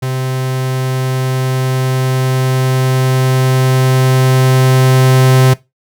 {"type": "tone with level ramp", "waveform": "45% pulse", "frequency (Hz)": 130, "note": "C3", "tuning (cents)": -11, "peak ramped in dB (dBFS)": [-15, -5], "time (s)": [0.02, 5.54], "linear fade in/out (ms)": 10, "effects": ["noise-tail reverb RT60 0.2 s tail -19 dB re dry"]}